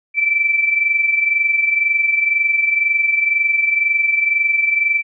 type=tone pair together; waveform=sine; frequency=2327 / 2349 Hz; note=D7 / D7; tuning=-17 / 0 cents; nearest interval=unison; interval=17 cents; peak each=-14 / -21 dBFS; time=0.14-5.03 s; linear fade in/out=50 ms; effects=none